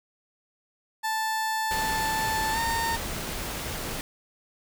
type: tone with pitch glide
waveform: 30% pulse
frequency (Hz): 880 to 915.8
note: A5 to A#5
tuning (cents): 0 to -31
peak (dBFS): -23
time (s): 1.03-2.97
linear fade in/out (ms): 20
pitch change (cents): +69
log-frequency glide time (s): 2.52-2.59
type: noise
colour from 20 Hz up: pink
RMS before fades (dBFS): -33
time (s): 1.71-4.01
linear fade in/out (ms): 0
effects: none